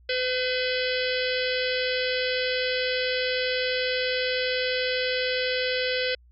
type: harmonic tone with a mistuned harmonic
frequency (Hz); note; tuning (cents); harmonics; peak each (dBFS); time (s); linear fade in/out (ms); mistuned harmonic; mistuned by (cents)
507; B4; +45; 1 / 3 / 4 / 5 / 6 / 7 / 8 / 9 / 10; -27 / -32 / -33 / -34 / -35 / -35 / -36 / -37 / -37; 0.09-6.15; 5; 7; -89
effects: added 60 Hz sine -52 dBFS peak until 6.31 s